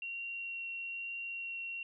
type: tone with vibrato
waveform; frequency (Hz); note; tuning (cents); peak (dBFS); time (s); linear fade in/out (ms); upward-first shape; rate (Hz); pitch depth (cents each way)
sine; 2746; F7; -30; -38; 0.02-1.83; 2; triangle; 1.1; 8
effects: none